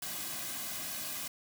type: noise with comb filter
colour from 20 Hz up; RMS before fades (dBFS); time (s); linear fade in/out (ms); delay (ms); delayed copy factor
white; -39; 0.02-1.28; 5; 2.2; -0.7
effects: none